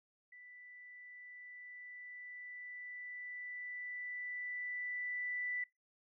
sine tone with level ramp, 1979 Hz, B6, 3 cents sharp, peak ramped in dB -54 to -36 dBFS, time 0.32-5.64 s, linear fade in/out 5 ms, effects noise-tail reverb RT60 0.2 s tail -22 dB re dry

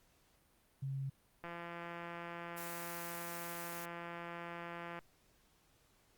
sine tone, 135.8 Hz, C#3, 35 cents flat, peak -37 dBFS, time 0.82-1.1 s, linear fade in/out 10 ms
click train, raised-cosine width 0.5 ms, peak -31 dBFS, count 608, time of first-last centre 1.44-4.99 s, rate 171 Hz
blue noise, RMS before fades -48 dBFS, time 2.56-3.86 s, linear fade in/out 20 ms
effects pink hiss -71 dBFS RMS until 6.17 s + Opus 48 kbps

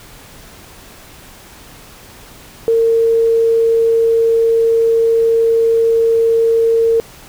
sine tone, 456.5 Hz, A#4, 36 cents flat, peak -9 dBFS, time 2.68-7 s, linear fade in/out 0 ms, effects pink hiss -39 dBFS RMS until 7.28 s

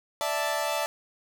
sawtooth chord, D suspended second, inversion none, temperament equal, 587.3 / 659.3 / 880 Hz, D5 / E5 / A5, 0 / 0 / 0 cents, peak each -27 dBFS, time 0.21-0.86 s, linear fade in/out 0 ms, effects none

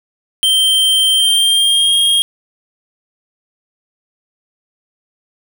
square tone with pitch glide, 3136 to 3245 Hz, G7 to G#7, 0 to -41 cents, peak -10 dBFS, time 0.43-2.22 s, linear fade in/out 0 ms, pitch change +59 cents, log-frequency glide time 1.13-1.94 s, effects none

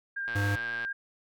sine tone with vibrato, 1600 Hz, G6, 35 cents sharp, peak -31 dBFS, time 0.16-0.93 s, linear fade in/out 10 ms, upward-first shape square, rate 11 Hz, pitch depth 11 cents each way
click train, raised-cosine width 0.3 ms, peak -25 dBFS, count 67, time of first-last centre 0.28-0.849 s, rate 116 Hz
square tone, 101 Hz, G#2, 48 cents flat, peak -27 dBFS, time 0.35-0.56 s, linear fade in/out 10 ms
effects none

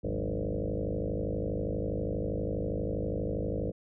sine tone with frequency modulation, 194.3 Hz, G3, 15 cents flat, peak -29 dBFS, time 0.03-3.72 s, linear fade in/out 20 ms, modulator 52.4 Hz, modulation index 7, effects none

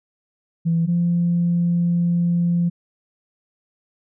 sine tone pair in turn, 166.4 / 172.52 Hz, E3 / F3, +17 / -21 cents, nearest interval minor second, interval 62 cents, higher second, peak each -15 / -15 dBFS, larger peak neither, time 0.65-0.87 / 0.87-2.7 s, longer second, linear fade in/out 20 ms, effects tanh soft clip ceiling -11 dBFS

